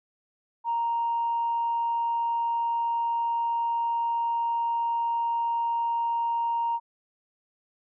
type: tone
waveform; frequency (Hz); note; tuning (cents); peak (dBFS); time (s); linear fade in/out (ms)
sine; 932.3; A#5; 0; -23; 0.64-6.8; 50
effects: tanh soft clip ceiling -19 dBFS